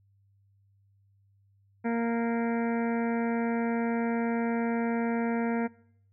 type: harmonic tone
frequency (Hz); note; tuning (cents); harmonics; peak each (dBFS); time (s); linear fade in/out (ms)
232.2; A#3; -7; 1 / 2 / 3 / 4 / 6 / 7 / 8 / 9 / 10; -27 / -33 / -37 / -39 / -43 / -44 / -45 / -46 / -47; 1.84-5.68; 20
effects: noise-tail reverb RT60 0.7 s tail -23 dB re dry + added 99 Hz sine -62 dBFS peak until 6.12 s